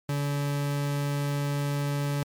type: tone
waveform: 40% pulse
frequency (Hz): 143.3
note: D3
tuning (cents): -42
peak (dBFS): -25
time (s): 0.09-2.23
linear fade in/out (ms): 2
effects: MP3 96 kbps